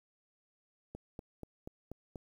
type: click train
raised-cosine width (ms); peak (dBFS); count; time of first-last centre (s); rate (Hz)
2; -30; 6; 0.95-2.158; 4.14
effects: 10-bit